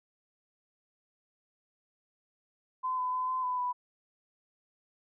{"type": "tone with pitch steps", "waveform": "sine", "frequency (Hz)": [1023, 1007, 1015, 1026, 1001, 990], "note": ["C6", "B5", "B5", "C6", "B5", "B5"], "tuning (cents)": [-39, 33, 47, -34, 23, 4], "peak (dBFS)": -29, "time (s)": [2.83, 3.73], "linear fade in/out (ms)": 20, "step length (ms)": 150, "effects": []}